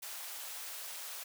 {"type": "high-pass noise", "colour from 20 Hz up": "white", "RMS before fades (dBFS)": -44, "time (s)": [0.02, 1.24], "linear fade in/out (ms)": 10, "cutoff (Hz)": 540, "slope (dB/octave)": 24, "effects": []}